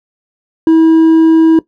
sine tone with hard clipping, 323.3 Hz, E4, 34 cents flat, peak -4 dBFS, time 0.67-1.59 s, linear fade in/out 2 ms, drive 2 dB, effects noise-tail reverb RT60 0.1 s tail -17 dB re dry

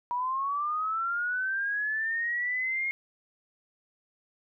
sine linear sweep, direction up, 960 to 2153 Hz, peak -27 dBFS, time 0.11-2.91 s, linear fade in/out 0 ms, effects none

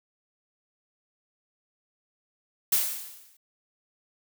blue noise with exponential decay, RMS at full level -21 dBFS, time 2.72-3.37 s, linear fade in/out 5 ms, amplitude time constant 140 ms, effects none

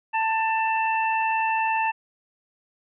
harmonic tone, 889 Hz, A5, 18 cents sharp, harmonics 1 / 2 / 3, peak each -22 / -30 / -28 dBFS, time 0.13-1.92 s, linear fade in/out 20 ms, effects none

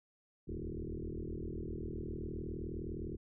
sine tone with frequency modulation, 142.4 Hz, C#3, 47 cents sharp, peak -38 dBFS, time 0.47-3.17 s, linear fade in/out 20 ms, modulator 39.6 Hz, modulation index 6.5, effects none

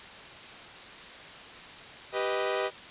sawtooth chord, G augmented, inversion none, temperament equal with one note detuned, 392 / 493.9 / 624.8 Hz, G4 / B4 / D#5, 0 / 0 / +7 cents, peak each -28 dBFS, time 2.12-2.71 s, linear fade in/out 50 ms, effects white hiss -45 dBFS RMS until 2.9 s + resampled to 8000 Hz

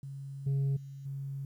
sine tone with level steps, 137.7 Hz, C#3, 11 cents flat, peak -39 / -24 / -42 / -35 dBFS, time 0.03-1.45 s, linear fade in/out 2 ms, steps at 0.46 / 0.76 / 1.05 s, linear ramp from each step 10 ms, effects tanh soft clip ceiling -26 dBFS + 11-bit

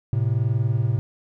triangle tone pair together, 110 / 130.81 Hz, A2 / C3, 0 / 0 cents, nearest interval minor third, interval 300 cents, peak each -19 / -21 dBFS, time 0.13-0.99 s, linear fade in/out 0 ms, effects none

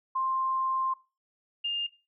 sine tone pair in turn, 1052 / 2814 Hz, C6 / F7, +9 / +12 cents, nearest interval octave + perfect fourth, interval 1703 cents, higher second, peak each -26 / -27 dBFS, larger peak first, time 0.15-0.94 / 1.64-1.87 s, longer first, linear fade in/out 10 ms, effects noise-tail reverb RT60 0.3 s tail -19 dB re dry

